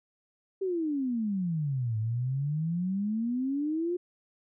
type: exponential two-way sweep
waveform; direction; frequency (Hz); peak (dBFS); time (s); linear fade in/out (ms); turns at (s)
sine; down then up; 393.9 to 107.4 to 361.4; -27; 0.61-3.97; 10; 1.98
effects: none